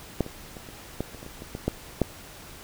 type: clicks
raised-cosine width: 2 ms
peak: -9 / -23 / -27 / -29 / -14 / -29 / -28 / -27 / -25 / -20 / -10 / -7 dBFS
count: 12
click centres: 0.207 / 0.264 / 0.568 / 0.688 / 1.006 / 1.147 / 1.229 / 1.264 / 1.421 / 1.551 / 1.68 / 2.017 s
effects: pink hiss -45 dBFS RMS until 2.63 s